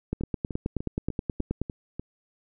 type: two click trains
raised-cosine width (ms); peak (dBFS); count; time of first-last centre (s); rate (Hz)
3; -20 / -14; 7 / 15; 0.21-1.996 / 0.13-1.616; 3.36 / 9.42
effects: none